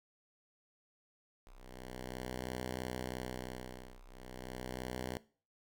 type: ring-modulated tone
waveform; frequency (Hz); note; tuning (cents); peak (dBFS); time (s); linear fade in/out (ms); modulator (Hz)
5% pulse; 63; B1; +35; -27; 1.47-5.17; 0; 31.3
effects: noise-tail reverb RT60 0.4 s tail -20 dB re dry